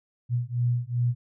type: beating tone pair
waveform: sine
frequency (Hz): 120 / 122.6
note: B2 / B2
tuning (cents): -49 / -12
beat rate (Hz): 2.6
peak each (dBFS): -26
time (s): 0.29-1.15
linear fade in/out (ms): 50
effects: none